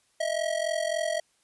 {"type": "ring-modulated tone", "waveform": "square", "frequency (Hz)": 643, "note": "E5", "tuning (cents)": -43, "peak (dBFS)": -24, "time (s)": [0.2, 1.2], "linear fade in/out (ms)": 5, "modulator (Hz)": 21.8, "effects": ["white hiss -68 dBFS RMS until 1.43 s", "resampled to 24000 Hz"]}